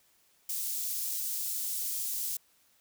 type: high-pass noise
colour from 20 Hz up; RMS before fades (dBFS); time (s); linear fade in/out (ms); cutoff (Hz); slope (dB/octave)
white; -34; 0.49-2.37; 5; 6400; 12
effects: white hiss -67 dBFS RMS until 2.8 s